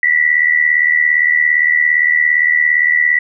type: tone with amplitude modulation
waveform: sine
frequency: 1959 Hz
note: B6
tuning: 15 cents flat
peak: -6 dBFS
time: 0.03-3.19 s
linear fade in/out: 2 ms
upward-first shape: sine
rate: 77.5 Hz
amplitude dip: 75%
effects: none